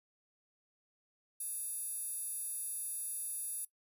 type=tone with high-pass filter; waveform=square; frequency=523.3 Hz; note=C5; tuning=in tune; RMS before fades=-40 dBFS; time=1.4-3.65 s; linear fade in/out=5 ms; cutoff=11000 Hz; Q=7.2; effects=noise-tail reverb RT60 0.1 s tail -19 dB re dry